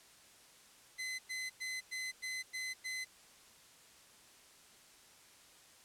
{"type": "tone bursts", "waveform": "sawtooth", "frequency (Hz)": 2037, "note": "C7", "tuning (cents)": -47, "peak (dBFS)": -35, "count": 7, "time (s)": [0.98, 3.05], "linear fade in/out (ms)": 20, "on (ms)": 210, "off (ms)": 100, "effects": ["white hiss -61 dBFS RMS until 5.84 s", "low-pass 10000 Hz 12 dB/octave"]}